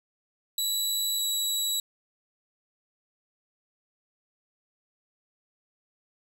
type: tone pair in turn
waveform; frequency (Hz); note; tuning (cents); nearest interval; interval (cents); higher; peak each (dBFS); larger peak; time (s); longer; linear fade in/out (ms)
20% pulse; 3931 / 3904; B7 / B7; -9 / -21; unison; 12; first; -20; neither; 0.58-1.19 / 1.19-1.8; neither; 2
effects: none